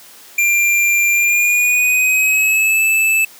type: tone with pitch glide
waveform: square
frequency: 2380 to 2626 Hz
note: D7 to E7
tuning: +22 to -7 cents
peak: -12 dBFS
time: 0.38-3.25 s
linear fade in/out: 5 ms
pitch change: +171 cents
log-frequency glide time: 1.12-2.83 s
effects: white hiss -41 dBFS RMS until 3.39 s + high-pass 200 Hz 12 dB/octave